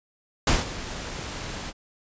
pink noise with ADSR envelope, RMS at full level -19 dBFS, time 0.47-1.73 s, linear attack 4 ms, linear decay 170 ms, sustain -15 dB, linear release 44 ms, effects resampled to 16000 Hz

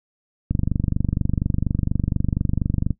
click train, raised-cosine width 5 ms, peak -8 dBFS, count 59, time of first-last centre 0.51-2.907 s, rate 24.2 Hz, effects noise-tail reverb RT60 0.1 s tail -18 dB re dry

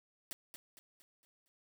white noise with echo, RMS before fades -43 dBFS, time 0.31-0.33 s, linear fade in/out 0 ms, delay 230 ms, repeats 5, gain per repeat -7 dB, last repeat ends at 1.48 s, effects none

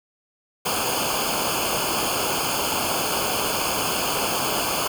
pink noise with comb filter, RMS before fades -24 dBFS, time 0.65-4.88 s, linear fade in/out 10 ms, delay 0.52 ms, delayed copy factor -0.95, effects none

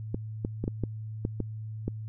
clicks, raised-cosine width 3 ms, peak -16 dBFS, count 8, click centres 0.145 / 0.449 / 0.64 / 0.679 / 0.837 / 1.251 / 1.403 / 1.88 s, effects added 109 Hz sine -35 dBFS peak until 2.08 s

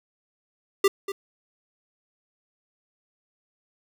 square tone with echo, 395 Hz, G4, 13 cents sharp, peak -16 dBFS, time 0.84-0.88 s, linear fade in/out 5 ms, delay 240 ms, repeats 1, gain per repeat -13 dB, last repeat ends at 1.12 s, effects 8-bit

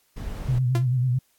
brown noise, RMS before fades -32 dBFS, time 0.16-0.59 s, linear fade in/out 10 ms
sine tone with vibrato, 126.1 Hz, B2, 36 cents sharp, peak -19 dBFS, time 0.48-1.19 s, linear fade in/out 10 ms, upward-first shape sine, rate 9.1 Hz, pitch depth 66 cents each way
sawtooth tone with exponential decay, 342.8 Hz, F4, 32 cents flat, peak -20 dBFS, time 0.75-0.86 s, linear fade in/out 2 ms, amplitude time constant 23 ms
effects white hiss -65 dBFS RMS until 1.38 s + AAC 64 kbps

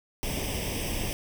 pink noise with comb filter, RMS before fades -31 dBFS, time 0.23-1.13 s, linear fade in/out 0 ms, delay 0.36 ms, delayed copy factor +0.8, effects none

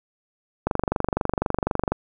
click train, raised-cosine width 1 ms, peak -7 dBFS, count 31, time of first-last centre 0.67-1.92 s, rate 24 Hz, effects none

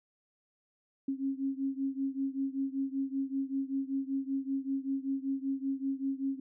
sine beating tone pair, 269.4 / 274.6 Hz, C#4 / C#4, -49 / -16 cents, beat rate 5.2 Hz, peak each -33 / -35 dBFS, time 1.08-6.4 s, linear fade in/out 5 ms, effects none

